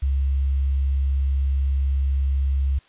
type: tone with quantisation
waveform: sine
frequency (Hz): 68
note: C#2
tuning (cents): -33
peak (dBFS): -18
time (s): 0.02-2.79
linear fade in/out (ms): 10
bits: 8
effects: white hiss -56 dBFS RMS until 2.88 s + resampled to 8000 Hz